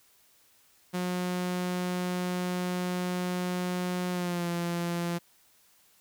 sawtooth tone with pitch glide, 180 to 172.07 Hz, F#3 to F3, -47 to -25 cents, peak -25 dBFS, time 0.93-5.19 s, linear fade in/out 20 ms, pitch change -78 cents, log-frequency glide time 4.11-4.48 s, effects white hiss -63 dBFS RMS until 6 s

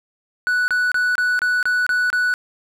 triangle tone bursts, 1480 Hz, F#6, in tune, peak -14 dBFS, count 8, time 0.47-2.339 s, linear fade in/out 0 ms, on 210 ms, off 27 ms, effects none

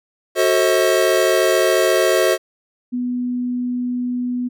square chord, F# diminished seventh, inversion none, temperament just, 370 / 444 / 532.8 / 639.4 Hz, F#4 / A4 / C5 / Eb5, 0 / +16 / +31 / +47 cents, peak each -19 / -22 / -20 / -19 dBFS, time 0.35-2.38 s, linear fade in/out 50 ms
sine tone, 246.9 Hz, B3, in tune, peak -19 dBFS, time 2.92-4.49 s, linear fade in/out 20 ms
effects none

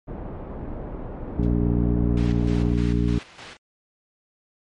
pink low-pass noise, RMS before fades -33 dBFS, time 0.07-2.75 s, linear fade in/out 20 ms, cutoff 660 Hz, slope 12 dB/octave
harmonic tone, 59 Hz, A#1, 22 cents sharp, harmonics 1 / 2 / 3 / 4 / 5 / 7, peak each -23 / -24 / -25 / -27 / -27 / -32 dBFS, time 1.38-3.19 s, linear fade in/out 5 ms
white noise with exponential decay, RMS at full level -39 dBFS, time 1.43-1.54 s, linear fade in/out 1 ms, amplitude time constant 22 ms
white noise with tremolo, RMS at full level -33 dBFS, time 2.17-3.57 s, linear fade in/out 2 ms, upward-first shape square, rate 3.3 Hz, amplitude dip 60%
effects low-pass 3000 Hz 12 dB/octave + MP3 48 kbps

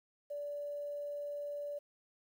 sine tone with quantisation, 580 Hz, D5, 22 cents flat, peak -38 dBFS, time 0.3-1.79 s, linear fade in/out 10 ms, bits 11, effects none

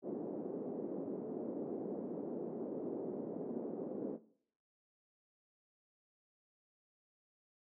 white band-pass noise, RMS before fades -42 dBFS, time 0.02-4.19 s, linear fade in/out 50 ms, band 210 to 450 Hz, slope 24 dB/octave, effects noise-tail reverb RT60 0.6 s tail -18 dB re dry

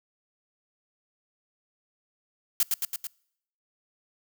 blue noise with echo, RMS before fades -22 dBFS, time 2.6-2.63 s, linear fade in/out 2 ms, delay 110 ms, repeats 4, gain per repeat -3 dB, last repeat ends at 3.07 s, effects noise-tail reverb RT60 0.7 s tail -25 dB re dry

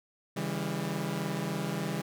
sawtooth tone cluster, 140.4 / 163.7 / 200.3 Hz, C#3 / E3 / G3, +22 / -12 / +38 cents, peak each -33 / -31 / -31 dBFS, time 0.36-2.02 s, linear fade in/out 10 ms, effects none

